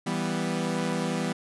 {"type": "chord", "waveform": "sawtooth", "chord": "E minor", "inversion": "none", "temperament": "equal", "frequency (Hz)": [164.81, 196, 246.9], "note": ["E3", "G3", "B3"], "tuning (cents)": [0, 0, 0], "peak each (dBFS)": -27, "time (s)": [0.06, 1.33], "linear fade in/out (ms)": 10, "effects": ["resampled to 24000 Hz"]}